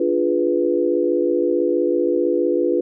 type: chord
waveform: sine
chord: D diminished seventh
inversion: none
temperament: equal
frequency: 293.7 / 349.2 / 415.3 / 493.9 Hz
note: D4 / F4 / Ab4 / Cb5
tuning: 0 / 0 / 0 / 0 cents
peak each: -23 / -19 / -24 / -21 dBFS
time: 0-2.81 s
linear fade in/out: 5 ms
effects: none